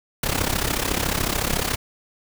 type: noise with amplitude modulation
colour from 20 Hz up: pink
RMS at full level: -20 dBFS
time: 0.23-1.76 s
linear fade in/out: 5 ms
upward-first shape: sine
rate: 33.9 Hz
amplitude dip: 80%
effects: none